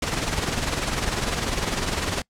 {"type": "noise with tremolo", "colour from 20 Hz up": "pink", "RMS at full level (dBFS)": -23, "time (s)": [0.02, 2.22], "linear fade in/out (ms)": 5, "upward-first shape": "sine", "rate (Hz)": 20, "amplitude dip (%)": 55, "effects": ["noise-tail reverb RT60 0.1 s tail -24 dB re dry", "low-pass 8000 Hz 12 dB/octave"]}